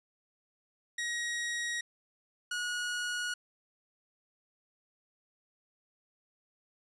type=tone pair in turn; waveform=sawtooth; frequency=1894 / 1453.1 Hz; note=A#6 / F#6; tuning=+27 / -32 cents; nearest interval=perfect fourth; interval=459 cents; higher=first; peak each=-29 / -29 dBFS; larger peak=neither; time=0.98-1.81 / 2.51-3.34 s; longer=neither; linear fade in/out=5 ms; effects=resampled to 22050 Hz